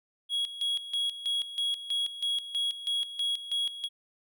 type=tone with tremolo; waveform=triangle; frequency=3321 Hz; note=G#7; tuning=1 cent flat; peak=-25 dBFS; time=0.29-3.89 s; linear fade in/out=50 ms; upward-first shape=square; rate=3.1 Hz; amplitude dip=75%; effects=none